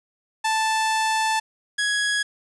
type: tone pair in turn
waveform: sawtooth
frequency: 880 / 1667.5 Hz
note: A5 / G#6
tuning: 0 / +7 cents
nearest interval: major seventh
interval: 1107 cents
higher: second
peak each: -16 / -17 dBFS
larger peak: first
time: 0.44-1.4 / 1.78-2.23 s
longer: first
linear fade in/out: 10 ms
effects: resampled to 24000 Hz + 8-bit